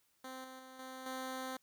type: tone with level steps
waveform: 10% pulse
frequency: 260 Hz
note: C4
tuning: 11 cents flat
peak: -37 / -41 / -44 / -38 / -32 dBFS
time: 0.24-1.57 s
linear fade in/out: 5 ms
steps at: 0.44 / 0.59 / 0.79 / 1.06 s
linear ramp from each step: 2 ms
effects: white hiss -75 dBFS RMS until 1.62 s